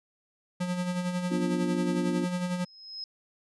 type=tone with tremolo; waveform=square; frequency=179.3 Hz; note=F3; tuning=46 cents sharp; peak=-27 dBFS; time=0.6-2.65 s; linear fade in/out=10 ms; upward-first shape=sine; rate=11 Hz; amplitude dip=50%
type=chord; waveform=sine; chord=B diminished; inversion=none; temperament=equal with one note detuned; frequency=244.7 / 293.7 / 349.2 Hz; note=B3 / D4 / F4; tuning=-16 / 0 / 0 cents; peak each=-32 dBFS; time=1.3-2.26 s; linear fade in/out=20 ms
type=tone with exponential growth; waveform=sine; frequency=5130 Hz; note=E8; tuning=48 cents flat; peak=-33 dBFS; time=2.35-3.04 s; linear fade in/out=1 ms; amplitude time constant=150 ms
effects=resampled to 24000 Hz